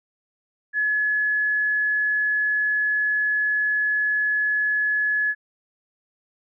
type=tone; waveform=sine; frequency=1702 Hz; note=G#6; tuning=42 cents sharp; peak=-19 dBFS; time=0.73-5.35 s; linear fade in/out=50 ms; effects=none